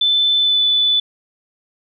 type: tone with pitch glide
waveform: sine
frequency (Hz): 3520 to 3486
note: A7 to A7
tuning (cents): 0 to -17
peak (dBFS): -12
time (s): 0.01-1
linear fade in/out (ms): 5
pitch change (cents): -17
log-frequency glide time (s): 0.38-0.64
effects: none